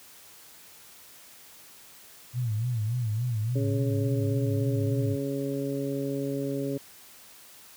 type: tone with vibrato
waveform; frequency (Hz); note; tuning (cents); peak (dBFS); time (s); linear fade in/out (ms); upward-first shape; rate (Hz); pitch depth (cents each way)
sine; 115.2; A#2; -20; -25; 2.33-5.17; 50; sine; 3.5; 150
type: harmonic tone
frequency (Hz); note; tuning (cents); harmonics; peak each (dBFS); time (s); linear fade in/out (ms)
138.59; C#3; 0; 1 / 2 / 3 / 4; -34 / -31 / -33 / -36; 3.55-6.78; 10
effects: white hiss -51 dBFS RMS until 7.76 s + high-pass 60 Hz 12 dB/octave